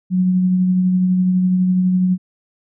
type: tone with tremolo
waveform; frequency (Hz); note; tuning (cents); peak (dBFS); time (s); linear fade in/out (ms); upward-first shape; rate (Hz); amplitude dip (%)
sine; 183.5; F#3; -14; -11; 0.1-2.18; 50; triangle; 12; 30
effects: none